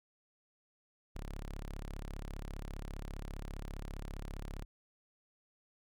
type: tone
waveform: sawtooth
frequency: 34.98 Hz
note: C#1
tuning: 17 cents sharp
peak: -37 dBFS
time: 1.15-4.65 s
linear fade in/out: 10 ms
effects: none